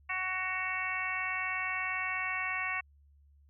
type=harmonic tone with a mistuned harmonic; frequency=371.8 Hz; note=F#4; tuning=8 cents sharp; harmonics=2 / 3 / 4 / 5 / 6 / 7; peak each=-43 / -39 / -43 / -37 / -36 / -39 dBFS; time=0.09-2.81 s; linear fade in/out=10 ms; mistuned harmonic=7; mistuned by=+54 cents; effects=added 71 Hz sine -59 dBFS peak until 3.49 s